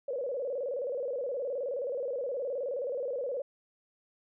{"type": "tone with vibrato", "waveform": "sine", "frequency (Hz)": 523.3, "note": "C5", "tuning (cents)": 0, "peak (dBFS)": -31, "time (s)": [0.08, 3.42], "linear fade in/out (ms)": 5, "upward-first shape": "square", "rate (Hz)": 19, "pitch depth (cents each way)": 120, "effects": []}